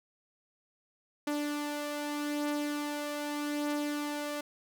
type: beating tone pair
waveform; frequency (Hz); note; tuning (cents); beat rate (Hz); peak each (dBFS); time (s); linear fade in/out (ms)
sawtooth; 293.7 / 294.52; D4 / D4; 0 / +5; 0.82; -29 / -36; 1.27-4.41; 5
effects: none